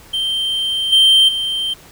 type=tone with level steps; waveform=triangle; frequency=3136 Hz; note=G7; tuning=in tune; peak=-15 / -6 / -16 dBFS; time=0.13-1.74 s; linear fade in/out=10 ms; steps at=0.92 / 1.28 s; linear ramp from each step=10 ms; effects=pink hiss -43 dBFS RMS until 1.91 s